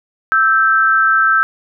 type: tone pair together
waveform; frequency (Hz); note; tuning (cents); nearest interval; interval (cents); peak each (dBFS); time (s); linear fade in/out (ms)
sine; 1318.5 / 1563.7; E6 / G6; 0 / -5; minor third; 295; -12 / -12; 0.32-1.43; 0
effects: none